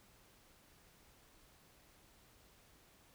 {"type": "silence", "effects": ["pink hiss -66 dBFS RMS until 3.14 s"]}